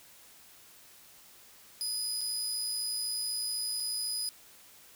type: tone with dropouts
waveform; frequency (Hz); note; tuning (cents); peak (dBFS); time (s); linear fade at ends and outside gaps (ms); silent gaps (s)
25% pulse; 4978; D#8; 0; -27; 1.81-4.29; 0; 2.209-2.214 / 3.8-3.804
effects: white hiss -56 dBFS RMS until 4.95 s